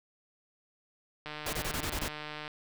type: click train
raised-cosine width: 0.3 ms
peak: -24 dBFS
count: 185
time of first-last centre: 1.26-2.479 s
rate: 151 Hz
type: noise bursts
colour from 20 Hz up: pink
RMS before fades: -34 dBFS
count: 7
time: 1.46-2.083 s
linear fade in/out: 5 ms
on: 71 ms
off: 21 ms
effects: none